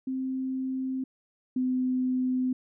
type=tone pair in turn; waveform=sine; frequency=261.6 / 255.3 Hz; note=C4 / C4; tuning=0 / -42 cents; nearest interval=unison; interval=42 cents; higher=first; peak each=-28 / -24 dBFS; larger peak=second; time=0.07-1.04 / 1.56-2.53 s; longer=neither; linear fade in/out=5 ms; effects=none